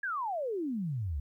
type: exponential sweep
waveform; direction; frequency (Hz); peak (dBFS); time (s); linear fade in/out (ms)
sine; down; 1700 to 65.41; -31; 0.03-1.2; 5
effects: 12-bit